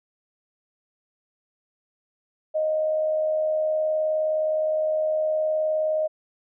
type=tone with amplitude modulation; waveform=sine; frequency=622.3 Hz; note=D#5; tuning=in tune; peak=-19 dBFS; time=2.54-6.08 s; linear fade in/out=20 ms; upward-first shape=sine; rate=79.4 Hz; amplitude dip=35%; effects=none